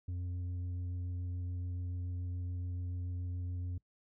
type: tone with tanh clipping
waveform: sine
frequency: 89.3 Hz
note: F2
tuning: 39 cents sharp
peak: -37 dBFS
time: 0.08-3.78 s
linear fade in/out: 5 ms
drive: 5 dB
effects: noise-tail reverb RT60 0.1 s tail -22 dB re dry